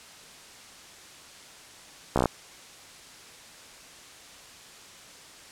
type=slowing click train; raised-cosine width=1 ms; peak=-8 dBFS; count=7; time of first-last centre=2.16-2.257 s; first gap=15 ms; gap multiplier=1.03; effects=white hiss -48 dBFS RMS until 5.51 s + low-pass 8000 Hz 12 dB/octave